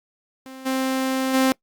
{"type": "tone with level steps", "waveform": "sawtooth", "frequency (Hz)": 263, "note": "C4", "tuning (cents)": 9, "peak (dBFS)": [-33, -17, -12], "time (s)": [0.46, 1.52], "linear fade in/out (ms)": 0, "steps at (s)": [0.65, 1.33], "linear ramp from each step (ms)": 20, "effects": ["noise-tail reverb RT60 0.1 s tail -23 dB re dry", "Opus 48 kbps"]}